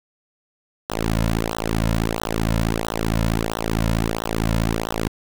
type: tone with flanger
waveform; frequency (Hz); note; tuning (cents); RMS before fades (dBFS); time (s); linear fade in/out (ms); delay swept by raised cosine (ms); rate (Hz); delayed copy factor
sawtooth; 55.4; A1; +13; -22; 0.89-5.08; 5; 0.42 to 2.62; 1.5; -1
effects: 7-bit